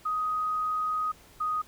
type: tone pair in turn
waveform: sine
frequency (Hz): 1252 / 1245.7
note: D#6 / D#6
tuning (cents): +10 / +2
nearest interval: unison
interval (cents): 8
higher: first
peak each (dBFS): -26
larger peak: neither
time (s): 0.05-1.12 / 1.4-1.62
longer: first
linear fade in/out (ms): 10
effects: pink hiss -55 dBFS RMS until 1.67 s